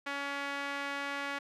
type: tone with band-pass filter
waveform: sawtooth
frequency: 281.4 Hz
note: C#4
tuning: 26 cents sharp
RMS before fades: -37 dBFS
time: 0.06-1.39 s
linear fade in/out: 10 ms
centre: 1800 Hz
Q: 1.3
effects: none

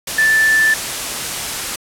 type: tone in noise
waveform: sine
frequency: 1760 Hz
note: A6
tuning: in tune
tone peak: -10 dBFS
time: 0.18-0.74 s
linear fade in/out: 5 ms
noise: white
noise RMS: -22 dBFS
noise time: 0.07-1.76 s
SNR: +9 dB
effects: low-pass 11000 Hz 12 dB/octave

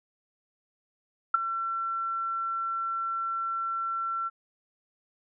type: tone with ADSR envelope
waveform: sine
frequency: 1350 Hz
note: E6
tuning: 41 cents sharp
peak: -14 dBFS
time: 1.34-4.3 s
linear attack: 6 ms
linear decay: 12 ms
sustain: -14 dB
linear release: 30 ms
effects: none

